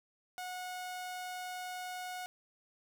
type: tone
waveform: sawtooth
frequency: 730 Hz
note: F#5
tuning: 24 cents flat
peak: -36 dBFS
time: 0.38-2.26 s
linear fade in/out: 0 ms
effects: none